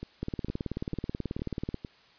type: two click trains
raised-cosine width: 3 ms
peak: -24 / -19 dBFS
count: 5 / 29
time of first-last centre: 0.03-1.848 / 0.23-1.744 s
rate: 2.2 / 18.5 Hz
effects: white hiss -59 dBFS RMS until 2.18 s + resampled to 11025 Hz